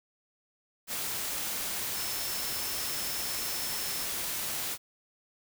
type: tone in noise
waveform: sine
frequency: 5300 Hz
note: E8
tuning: 9 cents sharp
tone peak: -40 dBFS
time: 1.92-4.08 s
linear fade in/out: 50 ms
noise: white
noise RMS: -34 dBFS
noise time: 0.87-4.78 s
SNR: -9 dB
effects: none